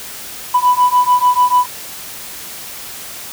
sine beating tone pair, 987.8 / 994.6 Hz, B5 / B5, 0 / +12 cents, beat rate 6.8 Hz, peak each -11 dBFS, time 0.54-1.66 s, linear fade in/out 10 ms, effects tanh soft clip ceiling -4 dBFS + white hiss -30 dBFS RMS until 3.32 s

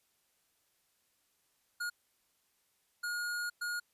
square tone bursts at uneven times, 1434 Hz, F6, 45 cents sharp, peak -35 dBFS, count 3, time 1.8-1.9 / 3.03-3.5 / 3.61-3.8 s, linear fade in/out 10 ms, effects white hiss -75 dBFS RMS until 3.93 s + resampled to 32000 Hz

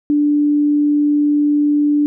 sine tone, 293.7 Hz, D4, in tune, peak -11 dBFS, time 0.1-2.06 s, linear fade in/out 0 ms, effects none

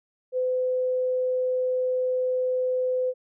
sine tone, 508 Hz, B4, 49 cents sharp, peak -22 dBFS, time 0.32-3.14 s, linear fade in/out 50 ms, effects none

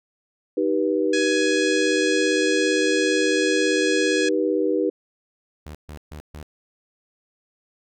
sine chord, Eb augmented, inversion none, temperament just, 311.1 / 388.9 / 486.1 Hz, Eb4 / G4 / B4, 0 / -14 / -28 cents, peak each -23 dBFS, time 0.57-4.9 s, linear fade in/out 5 ms
harmonic tone, 836 Hz, G#5, 11 cents sharp, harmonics 2 / 3 / 4 / 5 / 6 / 7 / 8 / 9 / 10, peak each -26 / -30 / -32 / -34 / -36 / -37 / -38 / -39 / -40 dBFS, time 1.13-4.29 s, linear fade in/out 5 ms
sawtooth tone bursts, 75.5 Hz, D2, 48 cents sharp, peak -31 dBFS, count 4, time 5.66-6.428 s, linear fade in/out 0 ms, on 87 ms, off 140 ms
effects none

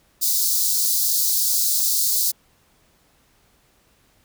white high-pass noise, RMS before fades -20 dBFS, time 0.21-2.32 s, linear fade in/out 20 ms, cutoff 4100 Hz, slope 48 dB/octave, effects pink hiss -60 dBFS RMS until 4.24 s

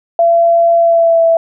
sine tone with pitch glide, 677 to 662.3 Hz, E5 to E5, +46 to +8 cents, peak -6 dBFS, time 0.19-1.37 s, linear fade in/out 2 ms, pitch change -38 cents, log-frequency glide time 0.77-1.23 s, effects none

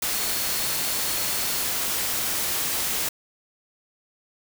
sine tone in noise, 4338 Hz, C#8, 38 cents flat, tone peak -36 dBFS, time 0.12-1.62 s, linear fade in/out 5 ms, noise white, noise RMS -26 dBFS, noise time 0.02-3.09 s, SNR -13 dB, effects none

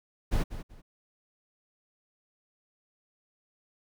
brown noise with echo, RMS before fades -26 dBFS, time 0.31-0.44 s, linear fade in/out 20 ms, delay 190 ms, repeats 2, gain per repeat -12 dB, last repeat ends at 0.82 s, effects none

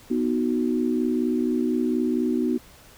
sine chord, B major, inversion none, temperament equal, 246.9 / 311.1 / 370 Hz, B3 / D#4 / F#4, 0 / 0 / 0 cents, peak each -23 / -26 / -27 dBFS, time 0.1-2.58 s, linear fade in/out 10 ms, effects pink hiss -50 dBFS RMS until 2.97 s

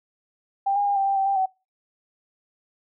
sine tone with pitch steps, 790 / 813 / 807 / 783 / 789 / 776 / 790 / 758 Hz, G5 / G#5 / G#5 / G5 / G5 / G5 / G5 / F#5, +13 / -37 / -50 / -2 / +11 / -18 / +13 / +42 cents, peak -19 dBFS, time 0.66-1.46 s, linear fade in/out 10 ms, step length 100 ms, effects noise-tail reverb RT60 0.3 s tail -26 dB re dry

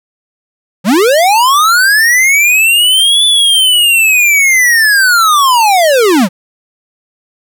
square linear two-way sweep, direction up then down, 162.3 to 3495 to 162.3 Hz, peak -6 dBFS, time 0.84-6.29 s, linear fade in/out 50 ms, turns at 3.25 s, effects none

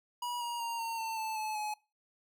square tone with pitch steps, 968 / 949.7 / 931.8 / 914.2 / 896.9 / 880 / 863.4 / 847.1 Hz, B5 / A#5 / A#5 / A#5 / A5 / A5 / A5 / G#5, -35 / +32 / -1 / -34 / +33 / 0 / -33 / +34 cents, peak -35 dBFS, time 0.22-1.74 s, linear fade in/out 5 ms, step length 190 ms, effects noise-tail reverb RT60 0.3 s tail -23 dB re dry

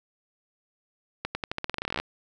accelerating click train, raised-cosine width 0.3 ms, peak -13 dBFS, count 19, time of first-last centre 1.25-2 s, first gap 100 ms, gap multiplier 0.88, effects none

